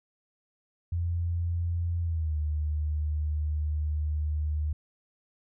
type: tone with pitch glide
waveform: sine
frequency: 85.6 to 75.82 Hz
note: F2 to D#2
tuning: -34 to -44 cents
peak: -26 dBFS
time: 0.92-4.73 s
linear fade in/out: 5 ms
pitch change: -210 cents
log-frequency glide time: 2.01-2.37 s
effects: none

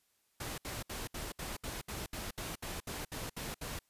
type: noise bursts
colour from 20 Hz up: pink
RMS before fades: -41 dBFS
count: 14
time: 0.4-3.791 s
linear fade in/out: 5 ms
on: 180 ms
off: 67 ms
effects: white hiss -75 dBFS RMS until 3.89 s + resampled to 32000 Hz

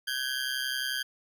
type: ring-modulated tone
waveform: 20% pulse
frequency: 1595 Hz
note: G6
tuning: 30 cents sharp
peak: -22 dBFS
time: 0.07-1.03 s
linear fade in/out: 10 ms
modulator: 65.6 Hz
effects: none

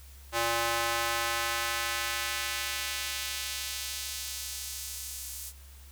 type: tone with high-pass filter sweep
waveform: square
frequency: 116.54 Hz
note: A#2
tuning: in tune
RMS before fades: -33 dBFS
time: 0.32-5.53 s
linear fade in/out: 50 ms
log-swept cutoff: 680 to 8500 Hz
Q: 0.82
effects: added 68 Hz sine -48 dBFS peak until 5.91 s + white hiss -56 dBFS RMS until 5.91 s

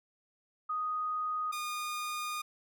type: tone pair in turn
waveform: sine / sawtooth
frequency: 1244.5 / 1221.7 Hz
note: D#6 / D#6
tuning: 0 / -32 cents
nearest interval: unison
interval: 32 cents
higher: first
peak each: -31 / -31 dBFS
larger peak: neither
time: 0.69-1.52 / 1.52-2.42 s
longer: second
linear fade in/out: 10 ms
effects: none

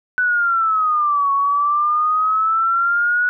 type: exponential two-way sweep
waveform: sine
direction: down then up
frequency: 1500 to 1108.7 to 1472 Hz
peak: -14 dBFS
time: 0.18-3.29 s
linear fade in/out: 0 ms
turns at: 1.32 s
effects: none

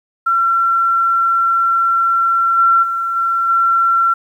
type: tone with level steps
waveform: sine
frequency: 1358 Hz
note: F6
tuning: 49 cents flat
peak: -11 / -8 / -16 / -13 / -10 dBFS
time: 0.26-4.14 s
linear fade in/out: 10 ms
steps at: 2.57 / 2.82 / 3.15 / 3.48 s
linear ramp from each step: 20 ms
effects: 8-bit

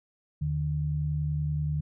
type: tone pair together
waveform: sine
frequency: 79.46 / 150 Hz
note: D#2 / D3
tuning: +37 / +37 cents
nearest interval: major seventh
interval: 1100 cents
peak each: -32 / -27 dBFS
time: 0.41-1.81 s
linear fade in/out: 10 ms
effects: none

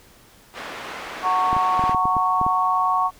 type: band-pass noise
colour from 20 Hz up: white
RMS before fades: -34 dBFS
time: 0.53-1.96 s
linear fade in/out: 50 ms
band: 290 to 1900 Hz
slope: 12 dB/octave
type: chord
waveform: sine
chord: F# major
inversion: none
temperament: equal with one note detuned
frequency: 740 / 912.6 / 1108.7 Hz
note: F#5 / A#5 / C#6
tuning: 0 / -37 / 0 cents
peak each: -23 / -25 / -19 dBFS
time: 1.22-3.11 s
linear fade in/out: 50 ms
type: clicks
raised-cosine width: 3 ms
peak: -16 dBFS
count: 10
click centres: 1.53 / 1.566 / 1.794 / 1.839 / 1.895 / 1.947 / 2.055 / 2.167 / 2.414 / 2.465 s
effects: pink hiss -51 dBFS RMS until 3.19 s

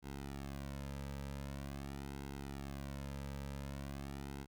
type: tone with flanger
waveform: sawtooth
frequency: 69.3 Hz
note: C#2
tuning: in tune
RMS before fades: -45 dBFS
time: 0.02-4.47 s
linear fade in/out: 50 ms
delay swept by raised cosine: 1.7 to 2.8 ms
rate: 0.45 Hz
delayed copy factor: -0.9
effects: none

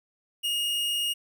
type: tone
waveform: 45% pulse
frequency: 2858 Hz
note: F7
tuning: 39 cents sharp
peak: -25 dBFS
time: 0.43-1.14 s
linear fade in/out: 20 ms
effects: none

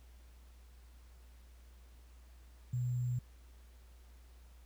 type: tone with sample-and-hold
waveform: sine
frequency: 123.7 Hz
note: B2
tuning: 3 cents sharp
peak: -32 dBFS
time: 2.73-3.19 s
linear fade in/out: 5 ms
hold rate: 7350 Hz
effects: added 60 Hz sine -55 dBFS peak until 4.65 s + pink hiss -68 dBFS RMS until 4.65 s

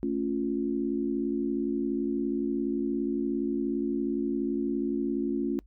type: chord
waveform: sine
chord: A augmented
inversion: none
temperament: equal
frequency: 220 / 277.2 / 349.2 Hz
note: A3 / C#4 / E#4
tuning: 0 / 0 / 0 cents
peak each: -32 / -29 / -31 dBFS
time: 0.03-5.59 s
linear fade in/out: 0 ms
effects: noise-tail reverb RT60 0.1 s tail -24 dB re dry + added 50 Hz sine -52 dBFS peak until 5.66 s

